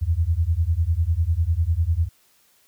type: beating tone pair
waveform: sine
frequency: 78.3 / 88.3 Hz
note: D#2 / F2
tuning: +11 / +20 cents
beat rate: 10 Hz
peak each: -21 dBFS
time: 0.01-2.09 s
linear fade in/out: 20 ms
effects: white hiss -60 dBFS RMS until 2.67 s